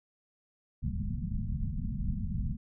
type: low-pass noise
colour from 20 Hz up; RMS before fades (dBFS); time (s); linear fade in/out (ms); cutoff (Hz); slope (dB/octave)
pink; -33; 0.82-2.57; 20; 230; 96
effects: none